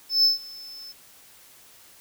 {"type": "tone with ADSR envelope", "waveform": "triangle", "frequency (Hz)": 5260, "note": "E8", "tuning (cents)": -5, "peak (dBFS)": -13, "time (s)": [0.09, 0.93], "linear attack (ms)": 150, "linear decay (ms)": 140, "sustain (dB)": -24, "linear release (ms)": 21, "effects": ["white hiss -52 dBFS RMS until 2 s"]}